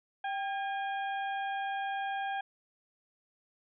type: harmonic tone with a mistuned harmonic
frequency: 813 Hz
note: G#5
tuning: 37 cents flat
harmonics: 1 / 2 / 3 / 4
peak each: -33 / -39 / -48 / -48 dBFS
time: 0.24-2.41 s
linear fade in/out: 5 ms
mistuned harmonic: 1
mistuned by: -61 cents
effects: none